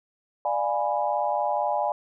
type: chord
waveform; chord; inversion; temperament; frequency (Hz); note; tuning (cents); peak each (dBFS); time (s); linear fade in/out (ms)
sine; D diminished seventh; none; equal with one note detuned; 594.2 / 698.5 / 830.6 / 987.8; D5 / F5 / Ab5 / Cb6; +20 / 0 / 0 / 0; -28 / -29 / -26 / -31; 0.45-1.92; 2
effects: none